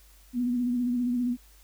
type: tone with vibrato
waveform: sine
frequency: 244.8 Hz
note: B3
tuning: 15 cents flat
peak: -24 dBFS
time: 0.33-1.37 s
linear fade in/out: 50 ms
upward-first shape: sine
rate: 15 Hz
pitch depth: 41 cents each way
effects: added 50 Hz sine -54 dBFS peak until 1.63 s + white hiss -59 dBFS RMS until 1.63 s